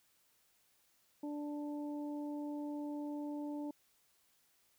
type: harmonic tone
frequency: 293.7 Hz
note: D4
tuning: in tune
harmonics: 1 / 2 / 3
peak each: -39 / -49 / -52 dBFS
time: 1.23-3.71 s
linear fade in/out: 5 ms
effects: white hiss -73 dBFS RMS until 4.78 s